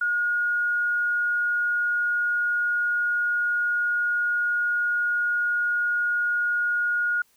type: tone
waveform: sine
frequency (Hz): 1437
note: F6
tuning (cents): +49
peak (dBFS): -21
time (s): 0.01-7.22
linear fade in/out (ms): 5
effects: white hiss -63 dBFS RMS until 7.36 s